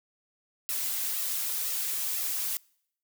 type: noise with flanger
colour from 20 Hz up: blue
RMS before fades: -31 dBFS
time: 0.69-2.57 s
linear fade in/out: 0 ms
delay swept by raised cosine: 1.5 to 5.2 ms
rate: 2 Hz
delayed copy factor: +0.8
effects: noise-tail reverb RT60 0.7 s tail -26 dB re dry